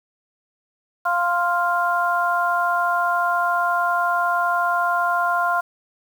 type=harmonic tone; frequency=349.2 Hz; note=F4; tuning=in tune; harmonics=2 / 3 / 4; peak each=-22 / -22 / -22 dBFS; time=1.05-5.61 s; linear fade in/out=10 ms; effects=7-bit